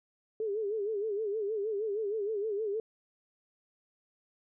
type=tone with vibrato; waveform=sine; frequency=420.5 Hz; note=G#4; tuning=22 cents sharp; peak=-30 dBFS; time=0.4-2.8 s; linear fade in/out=2 ms; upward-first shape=sine; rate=6.4 Hz; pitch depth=110 cents each way; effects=none